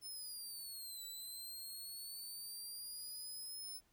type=linear two-way sweep; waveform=15% pulse; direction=down then up; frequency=5274 to 3951 to 5274 Hz; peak=-40 dBFS; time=0.01-3.81 s; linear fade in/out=50 ms; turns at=1.04 s; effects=pink hiss -75 dBFS RMS until 3.92 s